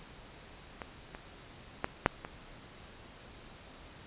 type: clicks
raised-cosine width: 0.5 ms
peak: -23 / -27 / -15 / -7 / -24 dBFS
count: 5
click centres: 0.818 / 1.149 / 1.844 / 2.061 / 2.249 s
effects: pink hiss -52 dBFS RMS until 4.06 s + resampled to 8000 Hz